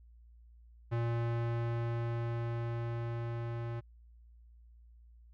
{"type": "tone with level ramp", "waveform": "square", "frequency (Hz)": 117.2, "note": "A#2", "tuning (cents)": 10, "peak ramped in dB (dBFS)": [-31, -37], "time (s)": [0.91, 3.81], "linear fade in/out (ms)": 20, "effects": ["added 58 Hz sine -55 dBFS peak until 5.33 s", "low-pass 2000 Hz 12 dB/octave"]}